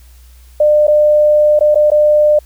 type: tone with dropouts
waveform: sine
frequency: 600 Hz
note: D5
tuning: 37 cents sharp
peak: -6 dBFS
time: 0.6-2.39 s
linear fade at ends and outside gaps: 5 ms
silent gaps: 0.87-0.879 / 1.592-1.608 / 1.746-1.755 / 1.903-1.916 s
effects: added 61 Hz sine -38 dBFS peak until 2.45 s + white hiss -50 dBFS RMS until 2.45 s

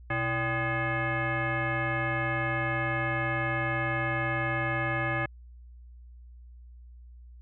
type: tone with frequency modulation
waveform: sine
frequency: 784 Hz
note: G5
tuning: in tune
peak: -26 dBFS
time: 0.1-5.26 s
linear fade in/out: 5 ms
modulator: 454 Hz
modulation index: 3.1
effects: added 60 Hz sine -46 dBFS peak until 7.41 s

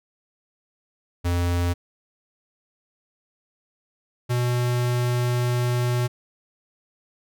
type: tone pair in turn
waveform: square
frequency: 87.31 / 122.49 Hz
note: F2 / B2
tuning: 0 / -14 cents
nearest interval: tritone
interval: 586 cents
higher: second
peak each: -21 dBFS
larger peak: neither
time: 1.24-1.74 / 4.29-6.08 s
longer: second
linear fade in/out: 20 ms
effects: none

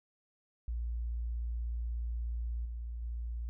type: tone with level steps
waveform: sine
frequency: 58.27 Hz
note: A#1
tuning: in tune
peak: -33 / -37 / -35 dBFS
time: 0.68-3.49 s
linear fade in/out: 0 ms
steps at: 2.65 / 3.02 s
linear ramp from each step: 5 ms
effects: none

